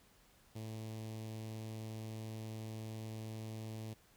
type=tone with notch filter; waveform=sawtooth; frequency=110 Hz; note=A2; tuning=in tune; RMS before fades=-45 dBFS; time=0.55-3.94 s; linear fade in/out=10 ms; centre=1400 Hz; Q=0.83; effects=pink hiss -67 dBFS RMS until 4.16 s